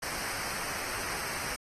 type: noise with comb filter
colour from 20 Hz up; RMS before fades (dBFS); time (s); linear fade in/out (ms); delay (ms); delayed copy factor
pink; -36; 0.02-1.56; 10; 0.28; -0.7
effects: AAC 32 kbps